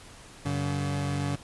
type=tone pair together; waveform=30% pulse; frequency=94.94 / 141.8 Hz; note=F#2 / C#3; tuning=+45 / +40 cents; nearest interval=perfect fifth; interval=695 cents; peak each=-30 / -26 dBFS; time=0.45-1.36 s; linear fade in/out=10 ms; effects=pink hiss -49 dBFS RMS until 1.43 s + resampled to 24000 Hz